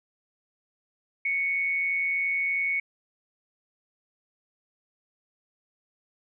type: tone with amplitude modulation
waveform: sine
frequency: 2217 Hz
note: C#7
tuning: in tune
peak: -22 dBFS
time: 1.25-2.8 s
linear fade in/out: 5 ms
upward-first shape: sine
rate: 169 Hz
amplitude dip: 40%
effects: none